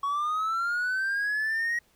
triangle linear sweep, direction up, 1108.7 to 1900 Hz, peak -23 dBFS, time 0.03-1.79 s, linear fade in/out 5 ms, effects tanh soft clip ceiling -19 dBFS + pink hiss -65 dBFS RMS until 1.95 s

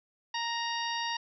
harmonic tone with a mistuned harmonic, 932.3 Hz, A#5, in tune, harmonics 1 / 2 / 3 / 4 / 5 / 6, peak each -34 / -37 / -39 / -40 / -41 / -42 dBFS, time 0.34-1.17 s, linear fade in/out 5 ms, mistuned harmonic 3, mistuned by +21 cents, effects none

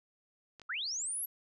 clicks, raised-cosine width 0.2 ms, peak -34 / -33 dBFS, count 2, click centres 0.597 / 0.617 s
sine linear sweep, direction up, 1191 to 11830 Hz, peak -34 dBFS, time 0.69-1.26 s, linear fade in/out 10 ms
effects none

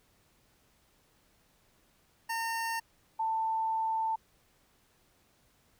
25% pulse / sine tone pair in turn, 912 / 890.1 Hz, A#5 / A5, -38 / +20 cents, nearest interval unison, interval 42 cents, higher first, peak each -28 / -28 dBFS, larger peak neither, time 2.29-2.8 / 3.19-4.16 s, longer second, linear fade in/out 10 ms, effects pink hiss -68 dBFS RMS until 5.79 s

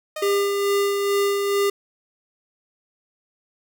sawtooth tone with exponential decay, 617 Hz, D#5, 15 cents flat, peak -23 dBFS, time 0.16-0.81 s, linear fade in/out 5 ms, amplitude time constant 140 ms
square tone with tremolo, 401.3 Hz, G4, 41 cents sharp, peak -18 dBFS, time 0.22-1.7 s, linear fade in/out 5 ms, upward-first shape sine, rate 2.3 Hz, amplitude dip 35%
effects none

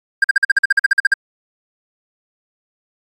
triangle tone bursts, 1600 Hz, G6, 35 cents sharp, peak -6 dBFS, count 14, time 0.22-1.139 s, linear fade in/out 5 ms, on 22 ms, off 47 ms, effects AAC 32 kbps

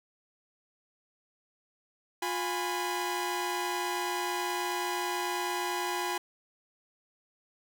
sawtooth tone cluster, 355.4 / 823 / 997 Hz, F4 / G#5 / B5, +30 / -16 / +16 cents, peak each -31 dBFS, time 2.22-6.18 s, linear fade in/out 5 ms, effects none

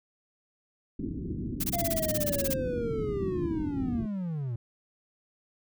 white low-pass noise, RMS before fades -34 dBFS, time 0.99-4.06 s, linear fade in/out 5 ms, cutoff 330 Hz, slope 48 dB/octave
blue noise bursts, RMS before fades -30 dBFS, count 16, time 1.6-2.54 s, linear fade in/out 10 ms, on 40 ms, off 20 ms
triangle linear sweep, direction down, 698.5 to 111.2 Hz, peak -28 dBFS, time 1.73-4.56 s, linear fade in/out 5 ms
effects none

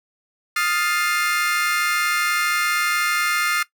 35% pulse chord, F dominant seventh, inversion third, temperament equal with one note detuned, 1244.5 / 1396.9 / 1760 / 2109 Hz, Eb6 / F6 / A6 / C7, 0 / 0 / 0 / +13 cents, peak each -23 / -22 / -26 / -22 dBFS, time 0.56-3.63 s, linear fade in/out 5 ms, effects noise-tail reverb RT60 0.1 s tail -18 dB re dry

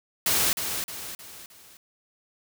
white noise with echo, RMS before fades -23 dBFS, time 0.26-0.53 s, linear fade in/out 2 ms, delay 310 ms, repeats 4, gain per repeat -7 dB, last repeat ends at 1.77 s, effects none

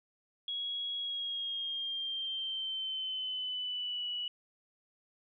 sine tone with pitch glide, 3322 to 2943 Hz, G#7 to F#7, 0 to -10 cents, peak -34 dBFS, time 0.48-4.28 s, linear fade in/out 2 ms, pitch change -210 cents, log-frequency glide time 0.98-4.06 s, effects none

